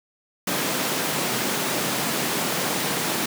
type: high-pass noise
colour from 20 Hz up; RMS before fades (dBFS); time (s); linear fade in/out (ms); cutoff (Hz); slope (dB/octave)
pink; -25; 0.47-3.26; 5; 160; 24
effects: none